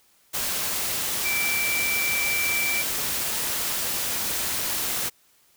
sine tone in noise, 2334 Hz, D7, 11 cents flat, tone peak -24 dBFS, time 1.24-2.83 s, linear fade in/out 20 ms, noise white, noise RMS -27 dBFS, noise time 0.33-5.1 s, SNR 0 dB, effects white hiss -61 dBFS RMS until 5.56 s

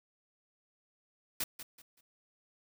white noise with echo, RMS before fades -34 dBFS, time 1.4-1.44 s, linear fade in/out 5 ms, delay 190 ms, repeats 3, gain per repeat -11 dB, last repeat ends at 2.01 s, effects none

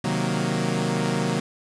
sawtooth chord, C half-diminished seventh, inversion none, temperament equal, 130.81 / 155.56 / 185 / 233.1 Hz, C3 / Eb3 / Gb3 / Bb3, 0 / 0 / 0 / 0 cents, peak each -25 / -24 / -23 / -24 dBFS, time 0.04-1.4 s, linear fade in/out 5 ms, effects resampled to 22050 Hz + 7-bit

